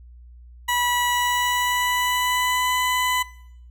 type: tone with pitch glide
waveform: 20% pulse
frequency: 975 to 1001.8 Hz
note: B5 to B5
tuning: -23 to +24 cents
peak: -15 dBFS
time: 0.68-3.23 s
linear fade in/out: 10 ms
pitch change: +47 cents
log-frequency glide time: 1.09-2.72 s
effects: noise-tail reverb RT60 0.7 s tail -20 dB re dry + added 60 Hz sine -42 dBFS peak until 3.7 s